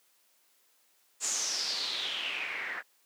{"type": "noise with low-pass filter sweep", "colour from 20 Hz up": "white", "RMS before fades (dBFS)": -34, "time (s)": [1.2, 2.83], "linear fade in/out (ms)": 50, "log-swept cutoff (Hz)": [7500, 1700], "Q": 6, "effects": ["white hiss -68 dBFS RMS until 3.05 s", "high-pass 300 Hz 12 dB/octave"]}